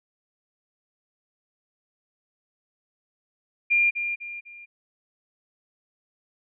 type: tone with echo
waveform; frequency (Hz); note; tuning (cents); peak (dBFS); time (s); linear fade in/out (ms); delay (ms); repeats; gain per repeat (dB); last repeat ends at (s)
sine; 2400; D7; +37; -17; 3.7-3.91; 20; 250; 3; -8; 4.66
effects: none